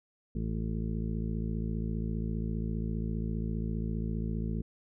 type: harmonic tone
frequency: 55 Hz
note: A1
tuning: in tune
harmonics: 1 / 2 / 3 / 4 / 6 / 7 / 8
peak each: -34 / -38 / -36 / -37 / -45 / -49 / -48 dBFS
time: 0.35-4.62 s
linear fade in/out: 5 ms
effects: none